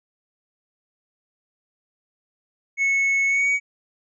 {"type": "tone with pitch glide", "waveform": "triangle", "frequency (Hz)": [2200, 2254], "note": ["C#7", "C#7"], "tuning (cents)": [-14, 28], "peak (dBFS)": -16, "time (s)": [2.77, 3.6], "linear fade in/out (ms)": 50, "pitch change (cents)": 42, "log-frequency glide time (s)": [3.27, 3.49], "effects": ["resampled to 22050 Hz"]}